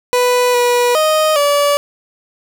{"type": "tone with pitch steps", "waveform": "30% pulse", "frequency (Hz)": [494.2, 486.7, 622, 576], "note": ["B4", "B4", "D#5", "D5"], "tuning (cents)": [1, -25, -1, -34], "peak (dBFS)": -8, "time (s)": [0.13, 1.77], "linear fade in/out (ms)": 0, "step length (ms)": 410, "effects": []}